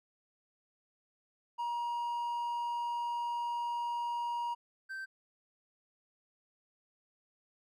triangle tone pair in turn, 950 / 1556.5 Hz, A#5 / G6, +33 / -13 cents, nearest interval major sixth, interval 854 cents, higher second, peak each -31 / -37 dBFS, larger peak first, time 1.58-4.55 / 4.89-5.06 s, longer first, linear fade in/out 20 ms, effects none

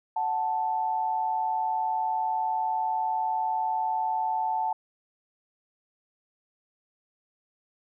sine tone pair together, 740 / 880 Hz, F#5 / A5, 0 / 0 cents, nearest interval minor third, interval 300 cents, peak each -30 / -26 dBFS, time 0.16-4.73 s, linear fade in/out 5 ms, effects none

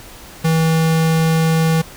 square tone, 161.7 Hz, E3, 33 cents flat, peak -13 dBFS, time 0.44-1.82 s, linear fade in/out 10 ms, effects pink hiss -38 dBFS RMS until 1.96 s

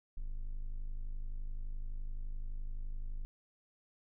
triangle tone, 25.86 Hz, G#0, 6 cents flat, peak -34 dBFS, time 0.17-3.25 s, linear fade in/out 0 ms, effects none

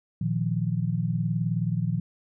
sine chord, Bb suspended fourth, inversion none, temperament equal, 116.54 / 155.56 / 174.61 Hz, Bb2 / Eb3 / F3, 0 / 0 / 0 cents, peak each -28 dBFS, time 0.21-2 s, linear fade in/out 5 ms, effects none

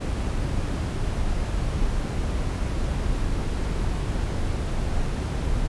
brown noise, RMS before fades -25 dBFS, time 0-5.68 s, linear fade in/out 20 ms, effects resampled to 24000 Hz

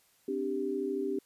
sine chord, C suspended second, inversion none, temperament equal with one note detuned, 260.4 / 293.7 / 392 Hz, C4 / D4 / G4, -8 / 0 / 0 cents, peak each -37 / -36 / -32 dBFS, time 0.28-1.19 s, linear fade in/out 5 ms, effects white hiss -67 dBFS RMS until 1.25 s + resampled to 32000 Hz

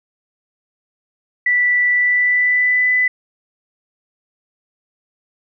sine tone with pitch glide, 1968 to 1998.9 Hz, B6 to B6, -7 to +20 cents, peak -12 dBFS, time 1.46-3.08 s, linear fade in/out 5 ms, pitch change +27 cents, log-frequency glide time 1.9-2.92 s, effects none

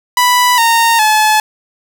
sawtooth tone with pitch steps, 987.8 / 921.6 / 859.9 Hz, B5 / A#5 / A5, 0 / -20 / -40 cents, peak -4 dBFS, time 0.17-1.4 s, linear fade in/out 2 ms, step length 410 ms, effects none

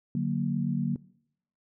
sine chord, D augmented, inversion none, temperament equal, 146.83 / 185 / 233.1 Hz, D3 / F#3 / A#3, 0 / 0 / 0 cents, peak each -30 dBFS, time 0.15-0.96 s, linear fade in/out 2 ms, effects noise-tail reverb RT60 0.7 s tail -22 dB re dry

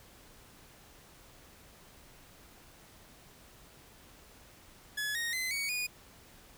sawtooth tone with pitch steps, 1700 / 1864.6 / 2045 / 2243 / 2460 Hz, G#6 / A#6 / C7 / C#7 / D#7, +40 / 0 / -40 / +20 / -20 cents, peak -29 dBFS, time 4.97-5.87 s, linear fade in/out 10 ms, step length 180 ms, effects pink hiss -57 dBFS RMS until 6.57 s

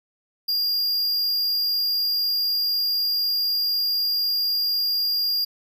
square tone, 4814 Hz, D8, 42 cents sharp, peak -21 dBFS, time 0.48-5.45 s, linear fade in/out 10 ms, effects none

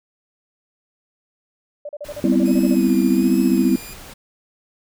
sine tone bursts, 587.3 Hz, D5, in tune, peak -27 dBFS, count 12, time 1.85-2.749 s, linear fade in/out 5 ms, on 41 ms, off 37 ms
pink noise, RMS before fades -39 dBFS, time 2.04-4.14 s, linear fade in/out 10 ms
sine chord, C major seventh, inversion second, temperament equal, 196 / 246.9 / 261.6 / 329.6 Hz, G3 / B3 / C4 / E4, 0 / 0 / 0 / 0 cents, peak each -19 dBFS, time 2.24-3.76 s, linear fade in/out 2 ms
5% pulse tone with vibrato, 2489 Hz, D#7, in tune, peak -27 dBFS, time 2.45-3.94 s, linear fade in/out 10 ms, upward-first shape sine, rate 1.3 Hz, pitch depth 58 cents each way
effects none

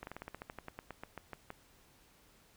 slowing click train, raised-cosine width 0.5 ms, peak -28 dBFS, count 17, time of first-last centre 0.03-1.504 s, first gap 41 ms, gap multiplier 1.1, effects pink hiss -65 dBFS RMS until 2.56 s

